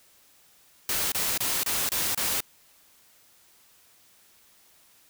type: noise bursts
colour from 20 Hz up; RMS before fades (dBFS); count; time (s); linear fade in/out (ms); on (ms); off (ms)
white; -27; 6; 0.89-2.405; 2; 230; 27
effects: white hiss -59 dBFS RMS until 5.09 s